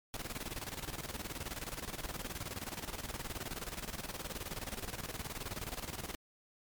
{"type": "noise with tremolo", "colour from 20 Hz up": "pink", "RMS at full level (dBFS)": -40, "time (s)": [0.14, 6.15], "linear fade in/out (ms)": 0, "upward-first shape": "square", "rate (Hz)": 19, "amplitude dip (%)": 70, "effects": ["MP3 96 kbps"]}